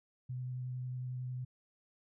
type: tone with vibrato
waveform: sine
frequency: 126.4 Hz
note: B2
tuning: 41 cents sharp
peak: -37 dBFS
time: 0.29-1.45 s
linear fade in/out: 10 ms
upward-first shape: sine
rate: 11 Hz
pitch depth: 12 cents each way
effects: none